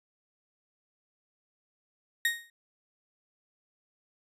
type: tone with exponential decay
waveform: 35% pulse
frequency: 1864.7 Hz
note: A#6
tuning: in tune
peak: -20 dBFS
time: 2.25-2.5 s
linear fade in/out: 2 ms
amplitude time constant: 54 ms
effects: resampled to 32000 Hz